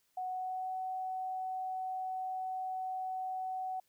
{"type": "tone with pitch glide", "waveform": "sine", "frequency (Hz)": [740, 749.5], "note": ["F#5", "F#5"], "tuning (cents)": [0, 22], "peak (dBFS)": -35, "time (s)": [0.17, 3.8], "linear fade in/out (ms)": 5, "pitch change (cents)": 22, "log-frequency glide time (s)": [0.27, 0.73], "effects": ["white hiss -75 dBFS RMS until 3.88 s"]}